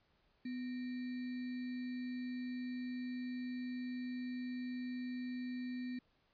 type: tone with sample-and-hold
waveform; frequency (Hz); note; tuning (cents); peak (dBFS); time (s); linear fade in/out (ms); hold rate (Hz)
sine; 250; B3; +21; -39; 0.45-5.99; 5; 2100
effects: pink hiss -75 dBFS RMS until 6.33 s + resampled to 11025 Hz